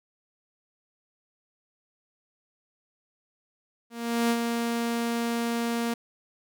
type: tone with ADSR envelope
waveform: sawtooth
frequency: 233.8 Hz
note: A#3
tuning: 5 cents sharp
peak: -17 dBFS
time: 3.9-5.94 s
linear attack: 400 ms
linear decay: 62 ms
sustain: -5 dB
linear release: 6 ms
effects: none